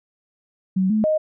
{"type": "tone with pitch steps", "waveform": "sine", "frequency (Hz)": [188.3, 215.6, 621], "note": ["F#3", "A3", "D#5"], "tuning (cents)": [31, -35, -3], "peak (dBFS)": -16, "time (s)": [0.76, 1.18], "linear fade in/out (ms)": 10, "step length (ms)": 140, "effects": []}